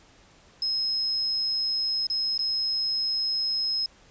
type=tone with dropouts; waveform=sine; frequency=5140 Hz; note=E8; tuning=45 cents flat; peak=-24 dBFS; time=0.62-3.86 s; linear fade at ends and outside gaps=2 ms; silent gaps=2.069-2.1 / 2.378-2.391 s; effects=pink hiss -56 dBFS RMS until 4.1 s + resampled to 16000 Hz